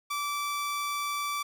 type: tone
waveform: sawtooth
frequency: 1161 Hz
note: D6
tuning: 20 cents flat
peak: -26 dBFS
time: 0.1-1.43 s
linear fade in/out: 10 ms
effects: none